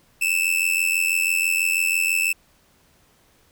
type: tone with amplitude modulation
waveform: 45% pulse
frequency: 2637 Hz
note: E7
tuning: in tune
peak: -15 dBFS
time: 0.21-2.33 s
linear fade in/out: 10 ms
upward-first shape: sine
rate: 86.1 Hz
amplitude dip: 85%
effects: pink hiss -59 dBFS RMS until 3.51 s